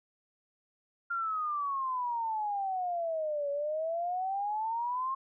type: exponential two-way sweep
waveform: sine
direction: down then up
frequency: 1401 to 563 to 1078 Hz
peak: -30 dBFS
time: 1.1-5.15 s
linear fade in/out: 10 ms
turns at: 3.5 s
effects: none